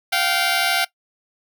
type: tone pair together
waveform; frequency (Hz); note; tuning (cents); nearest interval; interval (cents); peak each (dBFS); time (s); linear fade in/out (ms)
10% pulse; 700 / 772.1; F5 / G5; +4 / -26; major second; 170; -12; 0.12-0.85; 10
effects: noise-tail reverb RT60 0.1 s tail -19 dB re dry